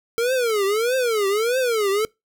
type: tone with vibrato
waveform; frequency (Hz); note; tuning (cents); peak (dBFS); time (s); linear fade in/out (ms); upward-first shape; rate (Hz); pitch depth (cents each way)
square; 451.5; A4; +45; -19; 0.18-2.05; 0; triangle; 1.6; 280
effects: noise-tail reverb RT60 0.2 s tail -24 dB re dry